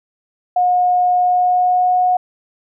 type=tone with pitch glide; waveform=sine; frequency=721 to 728.5 Hz; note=F#5 to F#5; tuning=-45 to -27 cents; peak=-11 dBFS; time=0.56-2.17 s; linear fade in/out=5 ms; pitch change=+18 cents; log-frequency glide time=1.18-1.95 s; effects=none